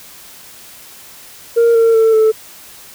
sine tone with pitch steps, 465.6 / 456.3 / 447.1 / 438.2 Hz, A#4 / A#4 / A4 / A4, -2 / -37 / +28 / -7 cents, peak -5 dBFS, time 1.56-2.32 s, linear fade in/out 20 ms, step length 190 ms, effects tanh soft clip ceiling -6 dBFS + white hiss -38 dBFS RMS until 2.94 s

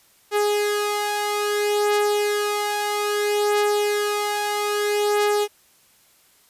sawtooth beating tone pair, 414.6 / 415.21 Hz, G#4 / G#4, -3 / 0 cents, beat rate 0.61 Hz, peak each -17 / -22 dBFS, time 0.31-5.48 s, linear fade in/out 50 ms, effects white hiss -57 dBFS RMS until 6.49 s + resampled to 32000 Hz

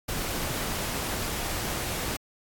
pink noise, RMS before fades -31 dBFS, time 0.08-2.17 s, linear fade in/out 10 ms, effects AAC 64 kbps

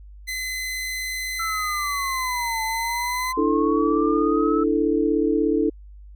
sawtooth tone, 2037 Hz, C7, 47 cents flat, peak -23 dBFS, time 0.27-3.33 s, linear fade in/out 20 ms
sine linear two-way sweep, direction down then up, 1342 to 880 to 1313 Hz, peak -25 dBFS, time 1.39-4.64 s, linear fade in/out 10 ms, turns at 2.63 s
sine chord, D suspended second, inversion none, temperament just, 293.7 / 330.4 / 440.5 Hz, D4 / E4 / A4, 0 / +4 / +2 cents, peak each -22 dBFS, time 3.37-5.7 s, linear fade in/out 10 ms
effects added 50 Hz sine -40 dBFS peak until 6.15 s

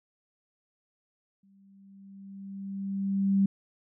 sine tone with exponential growth, 196 Hz, G3, in tune, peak -19 dBFS, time 1.43-3.46 s, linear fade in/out 5 ms, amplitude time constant 440 ms, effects none

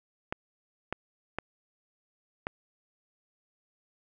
clicks, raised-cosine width 0.5 ms, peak -16 dBFS, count 4, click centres 0.325 / 0.926 / 1.386 / 2.469 s, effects none

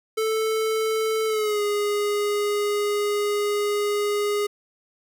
square tone with pitch glide, 439.9 to 412.8 Hz, A4 to G#4, 0 to -10 cents, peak -22 dBFS, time 0.17-4.47 s, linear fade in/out 10 ms, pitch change -110 cents, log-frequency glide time 1.26-1.62 s, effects none

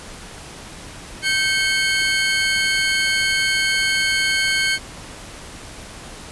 25% pulse tone pair together, 1554 / 2191 Hz, G6 / C#7, -16 / -21 cents, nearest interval tritone, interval 595 cents, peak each -16 dBFS, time 1.22-4.79 s, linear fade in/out 50 ms, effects pink hiss -37 dBFS RMS until 6.31 s + resampled to 24000 Hz

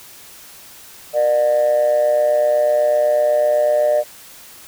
sine tone with amplitude modulation, 600 Hz, D5, 37 cents sharp, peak -8 dBFS, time 1.13-4.04 s, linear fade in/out 50 ms, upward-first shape sine, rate 128 Hz, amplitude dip 70%, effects tanh soft clip ceiling -8 dBFS + white hiss -41 dBFS RMS until 4.67 s

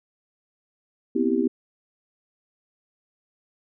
sine chord, C major seventh, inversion third, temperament just, 245.3 / 261.6 / 327 / 392.4 Hz, B3 / C4 / E4 / G4, -12 / 0 / -14 / +2 cents, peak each -25 dBFS, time 1.15-1.48 s, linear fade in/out 10 ms, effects none

